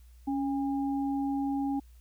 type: tone pair together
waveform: sine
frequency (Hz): 277.5 / 810.7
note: C#4 / G#5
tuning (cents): +2 / -42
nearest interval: octave + perfect fifth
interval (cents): 1856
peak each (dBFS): -28 / -36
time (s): 0.27-1.8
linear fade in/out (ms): 10
effects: added 60 Hz sine -51 dBFS peak until 2 s + white hiss -68 dBFS RMS until 2 s